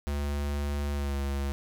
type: tone with pitch glide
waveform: square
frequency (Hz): 71.9 to 69.65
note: D2 to C#2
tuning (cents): -36 to +9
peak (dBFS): -29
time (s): 0.07-1.52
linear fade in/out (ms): 0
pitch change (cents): -55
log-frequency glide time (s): 0.93-1.15
effects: none